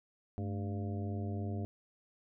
harmonic tone with a mistuned harmonic, 99.7 Hz, G2, 30 cents sharp, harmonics 1 / 2 / 3 / 4 / 5 / 6 / 7, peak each -36 / -41 / -46 / -47 / -53 / -52 / -50 dBFS, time 0.38-1.65 s, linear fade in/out 0 ms, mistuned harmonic 2, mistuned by +140 cents, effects none

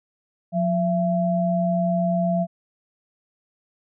sine tone pair together, 178.48 / 673 Hz, F3 / E5, +38 / +36 cents, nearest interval octave + major seventh, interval 2298 cents, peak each -21 / -22 dBFS, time 0.52-2.47 s, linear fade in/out 50 ms, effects none

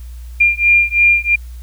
sine beating tone pair, 2397 / 2400 Hz, D7 / D7, +35 / +37 cents, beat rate 3 Hz, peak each -12 dBFS, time 0.4-1.36 s, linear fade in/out 10 ms, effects added 60 Hz sine -28 dBFS peak until 1.62 s + white hiss -49 dBFS RMS until 1.62 s

